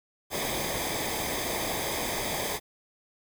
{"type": "noise with comb filter", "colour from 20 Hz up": "pink", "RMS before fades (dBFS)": -31, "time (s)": [0.3, 2.6], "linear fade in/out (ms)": 50, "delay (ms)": 0.71, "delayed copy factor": -0.7, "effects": []}